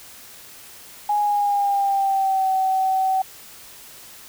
sine tone with pitch glide, 830 to 761.1 Hz, G#5 to F#5, -1 to +49 cents, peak -17 dBFS, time 1.09-3.22 s, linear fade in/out 5 ms, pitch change -150 cents, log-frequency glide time 1.2-2.49 s, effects white hiss -43 dBFS RMS until 4.28 s

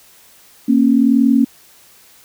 sine tone pair together, 233.1 / 274.1 Hz, A#3 / C#4, 0 / -19 cents, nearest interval minor third, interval 281 cents, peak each -12 dBFS, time 0.68-1.45 s, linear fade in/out 10 ms, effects white hiss -47 dBFS RMS until 2.24 s

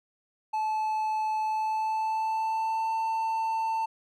triangle tone with pitch glide, 867 to 893.4 Hz, A5 to A5, -26 to +26 cents, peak -24 dBFS, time 0.53-3.86 s, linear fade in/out 10 ms, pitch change +52 cents, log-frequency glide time 1.4-2.94 s, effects none

